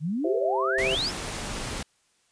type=exponential sweep; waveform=sine; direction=up; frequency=140 to 5610 Hz; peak=-25 dBFS; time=0-1.12 s; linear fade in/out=50 ms
type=chord; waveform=sine; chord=C major; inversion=second; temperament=equal; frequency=392 / 523.3 / 659.3 Hz; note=G4 / C5 / E5; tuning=0 / 0 / 0 cents; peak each=-28 / -30 / -31 dBFS; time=0.24-0.95 s; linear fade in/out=5 ms
type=noise; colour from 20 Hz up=pink; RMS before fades=-33 dBFS; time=0.78-1.83 s; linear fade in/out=5 ms
effects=white hiss -67 dBFS RMS until 2.31 s + resampled to 22050 Hz